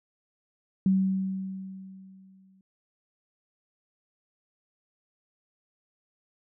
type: tone with exponential decay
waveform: sine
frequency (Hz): 190.6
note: G3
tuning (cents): -48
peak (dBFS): -18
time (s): 0.86-2.61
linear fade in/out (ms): 2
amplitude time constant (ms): 380
effects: none